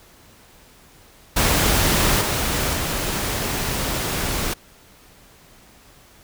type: noise with level steps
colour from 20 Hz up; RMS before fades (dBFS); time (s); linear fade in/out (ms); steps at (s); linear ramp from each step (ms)
pink; -18 / -22 / -24; 1.36-4.54; 10; 2.21 / 2.73; 2
effects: pink hiss -50 dBFS RMS until 6.23 s